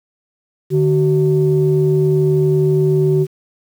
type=tone pair together; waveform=sine; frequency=149.79 / 377.7 Hz; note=D3 / F#4; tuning=+35 / +36 cents; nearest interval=octave + major third; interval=1601 cents; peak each=-13 dBFS; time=0.7-3.27 s; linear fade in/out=50 ms; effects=tanh soft clip ceiling -4 dBFS + 7-bit